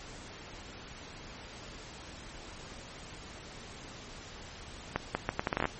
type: accelerating click train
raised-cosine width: 0.5 ms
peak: -13 dBFS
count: 11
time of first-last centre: 4.96-5.655 s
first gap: 190 ms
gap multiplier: 0.74
effects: pink hiss -47 dBFS RMS until 5.79 s + MP3 32 kbps